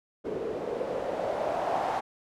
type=noise with low-pass filter sweep; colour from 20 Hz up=blue; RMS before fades=-31 dBFS; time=0.24-2.01 s; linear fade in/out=20 ms; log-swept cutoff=410 to 790 Hz; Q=4; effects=none